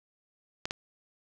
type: clicks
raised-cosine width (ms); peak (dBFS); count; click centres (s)
0.2; -15; 2; 0.655 / 0.709
effects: none